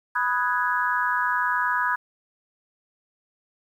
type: chord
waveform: sine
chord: G# minor seventh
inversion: first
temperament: equal with one note detuned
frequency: 987.8 / 1250.3 / 1480 / 1661.2 Hz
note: B5 / D#6 / F#6 / G#6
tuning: 0 / +8 / 0 / 0 cents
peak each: -25 / -28 / -28 / -26 dBFS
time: 0.15-1.96 s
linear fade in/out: 10 ms
effects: 9-bit

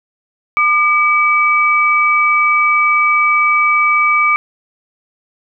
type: tone pair together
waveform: sine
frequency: 1204.2 / 2289 Hz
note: D6 / D7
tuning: +43 / -45 cents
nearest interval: major seventh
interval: 1112 cents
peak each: -12 dBFS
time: 0.57-4.36 s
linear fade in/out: 0 ms
effects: none

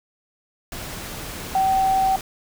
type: tone in noise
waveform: sine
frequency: 767 Hz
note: G5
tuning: 38 cents flat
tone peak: -16 dBFS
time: 1.55-2.16 s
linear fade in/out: 2 ms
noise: pink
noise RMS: -33 dBFS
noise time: 0.72-2.21 s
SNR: +14 dB
effects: none

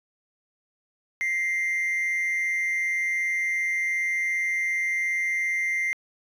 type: tone pair together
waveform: triangle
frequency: 1915.7 / 2093 Hz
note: A#6 / C7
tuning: +47 / 0 cents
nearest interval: major second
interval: 153 cents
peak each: -31 / -21 dBFS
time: 1.21-5.93 s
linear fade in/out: 0 ms
effects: tanh soft clip ceiling -18 dBFS

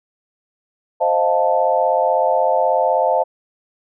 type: chord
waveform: sine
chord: F dominant seventh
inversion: second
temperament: equal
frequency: 523.3 / 622.3 / 698.5 / 880 Hz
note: C5 / Eb5 / F5 / A5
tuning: 0 / 0 / 0 / 0 cents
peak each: -19 dBFS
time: 1-3.24 s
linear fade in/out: 20 ms
effects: none

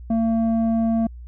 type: tone with low-pass filter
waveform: square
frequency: 226.4 Hz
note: A3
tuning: 50 cents sharp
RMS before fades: -20 dBFS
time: 0.1-1.07 s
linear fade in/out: 5 ms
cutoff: 510 Hz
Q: 5.4
effects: added 60 Hz sine -35 dBFS peak until 1.27 s

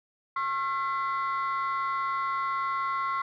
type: tone cluster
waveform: sine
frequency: 1083 / 1362 / 2021 Hz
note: C#6 / F6 / B6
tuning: -41 / -44 / +39 cents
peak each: -27 / -31 / -36 dBFS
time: 0.36-3.22 s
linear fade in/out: 5 ms
effects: tanh soft clip ceiling -22 dBFS

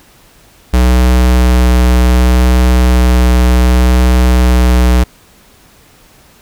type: tone with vibrato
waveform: square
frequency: 61.9 Hz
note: B1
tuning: 5 cents sharp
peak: -6 dBFS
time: 0.73-5.04 s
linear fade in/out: 10 ms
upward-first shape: sine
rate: 0.67 Hz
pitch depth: 9 cents each way
effects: pink hiss -44 dBFS RMS until 6.41 s

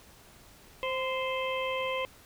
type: harmonic tone with a mistuned harmonic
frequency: 523.3 Hz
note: C5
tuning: in tune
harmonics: 1 / 2 / 4 / 5 / 6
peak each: -32 / -35 / -38 / -39 / -40 dBFS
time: 0.83-2.05 s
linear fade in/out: 0 ms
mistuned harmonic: 2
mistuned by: -29 cents
effects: pink hiss -55 dBFS RMS until 2.25 s

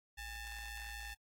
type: ring-modulated tone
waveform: sawtooth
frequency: 872 Hz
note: A5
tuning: 16 cents flat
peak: -37 dBFS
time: 0.17-1.15 s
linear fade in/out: 20 ms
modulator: 928 Hz
effects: AAC 64 kbps

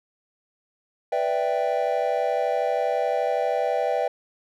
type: chord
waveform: triangle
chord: E minor seventh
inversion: second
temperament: equal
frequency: 493.9 / 587.3 / 659.3 / 784 Hz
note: B4 / D5 / E5 / G5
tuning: 0 / 0 / 0 / 0 cents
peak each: -25 dBFS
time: 1.12-4.08 s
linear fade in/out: 5 ms
effects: none

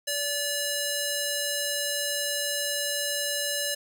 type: tone with band-pass filter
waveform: square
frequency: 577 Hz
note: D5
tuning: 31 cents flat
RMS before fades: -29 dBFS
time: 0.07-3.75 s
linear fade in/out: 10 ms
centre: 8400 Hz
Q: 0.52
effects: 8-bit

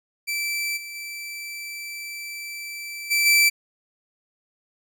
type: tone with level steps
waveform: sawtooth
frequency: 2329 Hz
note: D7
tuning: 15 cents flat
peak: -21 / -31 / -29 / -15 / -11 dBFS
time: 0.27-3.5 s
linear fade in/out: 20 ms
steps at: 0.76 / 0.94 / 3.1 / 3.25 s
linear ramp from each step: 20 ms
effects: none

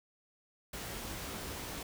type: noise with comb filter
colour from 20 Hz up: pink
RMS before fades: -42 dBFS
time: 0.73-1.83 s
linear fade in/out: 5 ms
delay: 18 ms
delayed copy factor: +0.5
effects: none

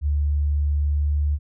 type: tone with pitch glide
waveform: sine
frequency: 73 to 73.42 Hz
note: D2 to D2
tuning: -10 to 0 cents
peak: -18 dBFS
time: 0.01-1.39 s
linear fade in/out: 50 ms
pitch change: +10 cents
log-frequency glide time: 0.85-1.15 s
effects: none

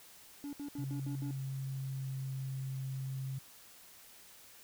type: tone bursts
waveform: triangle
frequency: 286.4 Hz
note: D4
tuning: 43 cents flat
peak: -37 dBFS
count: 6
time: 0.44-1.309 s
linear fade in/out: 0 ms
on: 89 ms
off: 67 ms
type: tone with pitch glide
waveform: sine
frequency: 135.2 to 133.18 Hz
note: C#3 to C3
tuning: -43 to +31 cents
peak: -36 dBFS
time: 0.78-3.39 s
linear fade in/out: 10 ms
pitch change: -26 cents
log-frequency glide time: 1.14-2.33 s
effects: tanh soft clip ceiling -27 dBFS + white hiss -57 dBFS RMS until 4.63 s

